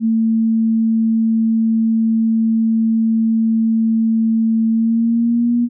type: tone with pitch glide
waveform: sine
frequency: 224.3 to 239 Hz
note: A3 to A#3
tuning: +34 to +43 cents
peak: -12 dBFS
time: 0-5.69 s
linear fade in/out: 50 ms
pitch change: +109 cents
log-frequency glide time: 4.71-5.55 s
effects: none